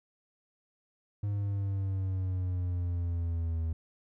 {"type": "exponential sweep", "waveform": "triangle", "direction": "down", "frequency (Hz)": [102.8, 80.7], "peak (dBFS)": -27, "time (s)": [1.23, 3.73], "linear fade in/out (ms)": 5, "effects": []}